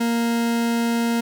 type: tone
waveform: 40% pulse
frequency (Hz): 233.1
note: A#3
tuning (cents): 0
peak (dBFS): -18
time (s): 0-1.21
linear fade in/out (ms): 10
effects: none